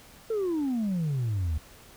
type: exponential sweep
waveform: sine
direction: down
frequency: 459.9 to 73.42 Hz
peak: -23 dBFS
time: 0.3-1.58 s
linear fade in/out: 5 ms
effects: tanh soft clip ceiling -24 dBFS + pink hiss -52 dBFS RMS until 1.96 s